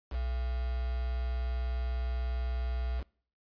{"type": "tone with quantisation", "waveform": "sine", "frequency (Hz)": 61.74, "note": "B1", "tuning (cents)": 0, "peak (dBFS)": -30, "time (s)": [0.1, 3.04], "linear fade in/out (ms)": 50, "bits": 7, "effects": ["noise-tail reverb RT60 0.5 s tail -24 dB re dry", "resampled to 11025 Hz"]}